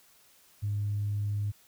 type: tone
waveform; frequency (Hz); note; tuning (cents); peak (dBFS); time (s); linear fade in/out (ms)
sine; 102.9; G#2; -16; -27; 0.62-1.52; 20
effects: tanh soft clip ceiling -23 dBFS + white hiss -61 dBFS RMS until 1.67 s